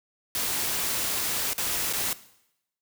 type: noise with dropouts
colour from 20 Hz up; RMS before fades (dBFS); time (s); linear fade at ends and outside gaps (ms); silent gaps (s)
white; -28; 0.35-2.13; 1; 1.533-1.58 / 1.928-1.934
effects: noise-tail reverb RT60 0.8 s tail -17 dB re dry